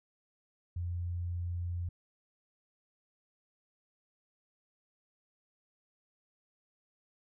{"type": "tone", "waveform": "sine", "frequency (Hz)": 87.31, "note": "F2", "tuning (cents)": 0, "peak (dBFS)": -33, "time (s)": [0.76, 1.89], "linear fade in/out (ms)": 5, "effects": []}